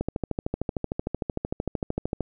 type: click train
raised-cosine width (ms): 2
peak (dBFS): -13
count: 30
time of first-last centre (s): 0.01-2.207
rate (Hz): 13.2
effects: none